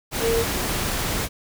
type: tone in noise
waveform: sine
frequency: 458.7 Hz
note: A#4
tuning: 28 cents flat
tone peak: -19 dBFS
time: 0.2-0.45 s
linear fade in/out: 50 ms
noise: pink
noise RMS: -25 dBFS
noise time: 0.11-1.29 s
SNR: +3 dB
effects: none